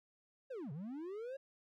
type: linear two-way sweep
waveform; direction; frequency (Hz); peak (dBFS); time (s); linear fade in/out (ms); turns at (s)
triangle; down then up; 554.4 to 130 to 554.4; -40; 0.5-1.37; 10; 0.72
effects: none